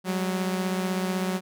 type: beating tone pair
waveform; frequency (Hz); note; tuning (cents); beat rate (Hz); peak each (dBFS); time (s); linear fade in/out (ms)
sawtooth; 185 / 201; F#3 / G3; 0 / +44; 16; -22 / -29; 0.04-1.41; 50
effects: none